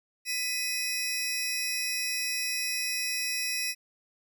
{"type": "tone cluster", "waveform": "sawtooth", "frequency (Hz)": [1988, 2517, 5560], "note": ["B6", "D#7", "F8"], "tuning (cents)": [11, 19, -9], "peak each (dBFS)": [-33, -29, -30], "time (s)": [0.25, 3.75], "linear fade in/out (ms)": 50, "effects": []}